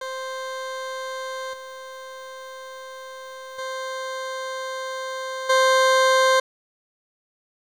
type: tone with level steps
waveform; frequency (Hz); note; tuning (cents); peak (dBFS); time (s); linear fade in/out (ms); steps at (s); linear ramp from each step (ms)
20% pulse; 523.3; C5; 0; -24 / -31 / -23 / -10; 0.01-6.4; 5; 1.53 / 3.58 / 5.49; 10
effects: low-pass 7000 Hz 12 dB/octave + 8-bit